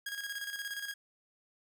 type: tone with tremolo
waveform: sawtooth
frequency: 1639 Hz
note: G#6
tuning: 23 cents flat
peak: -32 dBFS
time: 0.06-0.94 s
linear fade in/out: 5 ms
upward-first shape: square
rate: 17 Hz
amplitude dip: 55%
effects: none